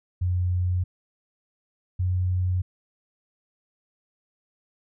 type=tone pair in turn; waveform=sine; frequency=90.1 / 91.15 Hz; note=F#2 / F#2; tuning=-45 / -25 cents; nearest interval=unison; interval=20 cents; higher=second; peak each=-21 dBFS; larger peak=neither; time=0.21-0.84 / 1.99-2.62 s; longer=neither; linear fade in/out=10 ms; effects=none